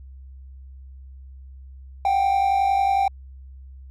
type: tone pair together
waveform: triangle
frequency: 733 / 784 Hz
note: F#5 / G5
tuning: -16 / 0 cents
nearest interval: minor second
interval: 116 cents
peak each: -23 / -16 dBFS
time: 2.05-3.08 s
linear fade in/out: 2 ms
effects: added 66 Hz sine -39 dBFS peak until 3.9 s